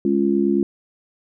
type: chord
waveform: sine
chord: Db major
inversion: second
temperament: just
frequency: 207.9 / 277.2 / 346.5 Hz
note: Ab3 / Db4 / F4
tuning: +2 / 0 / -14 cents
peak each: -20 / -21 / -19 dBFS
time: 0.05-0.63 s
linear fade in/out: 2 ms
effects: none